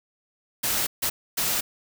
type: noise bursts at uneven times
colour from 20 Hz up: white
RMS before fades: -25 dBFS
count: 3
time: 0.63-0.87 / 1.02-1.1 / 1.37-1.61 s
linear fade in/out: 10 ms
effects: none